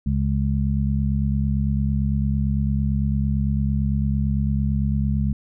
harmonic tone, 68.9 Hz, C#2, 10 cents flat, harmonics 1 / 2 / 3, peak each -22 / -23 / -24 dBFS, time 0.06-5.33 s, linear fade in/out 5 ms, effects none

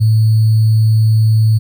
sine tone with sample-and-hold, 110 Hz, A2, in tune, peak -7 dBFS, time 0-1.59 s, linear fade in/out 20 ms, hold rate 4410 Hz, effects none

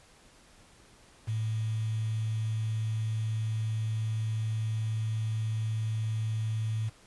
sine tone with quantisation, 110 Hz, A2, in tune, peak -28 dBFS, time 1.27-6.9 s, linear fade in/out 20 ms, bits 8, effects pink hiss -58 dBFS RMS until 7.06 s + resampled to 24000 Hz

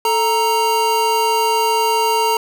square tone pair together, 440 / 932.3 Hz, A4 / A#5, 0 / 0 cents, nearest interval octave + minor second, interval 1300 cents, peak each -20 / -16 dBFS, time 0.05-2.37 s, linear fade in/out 2 ms, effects none

